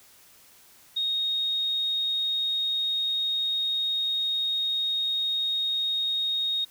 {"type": "tone", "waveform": "sine", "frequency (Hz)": 3729, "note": "A#7", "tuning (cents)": 0, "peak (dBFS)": -24, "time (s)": [0.96, 6.65], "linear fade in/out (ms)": 10, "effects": ["white hiss -55 dBFS RMS until 6.7 s"]}